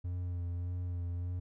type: tone with vibrato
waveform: triangle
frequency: 88.2 Hz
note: F2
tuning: 18 cents sharp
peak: -32 dBFS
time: 0.04-1.4 s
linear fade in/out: 10 ms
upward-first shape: sine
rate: 1.7 Hz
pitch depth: 25 cents each way
effects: none